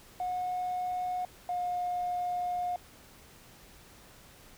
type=tone pair in turn; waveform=triangle; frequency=727 / 714.9 Hz; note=F#5 / F5; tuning=-31 / +40 cents; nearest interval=unison; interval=29 cents; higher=first; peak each=-27 / -26 dBFS; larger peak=second; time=0.2-1.25 / 1.49-2.76 s; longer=second; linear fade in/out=2 ms; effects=tanh soft clip ceiling -27 dBFS + pink hiss -55 dBFS RMS until 4.57 s